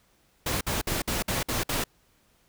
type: noise bursts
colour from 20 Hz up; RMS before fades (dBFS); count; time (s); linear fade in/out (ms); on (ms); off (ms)
pink; -28; 7; 0.46-1.84; 5; 150; 55
effects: pink hiss -65 dBFS RMS until 2.48 s